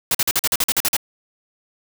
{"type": "noise bursts", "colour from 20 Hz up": "white", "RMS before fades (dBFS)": -18, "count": 11, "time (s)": [0.11, 0.967], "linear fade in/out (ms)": 2, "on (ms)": 37, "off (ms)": 45, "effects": []}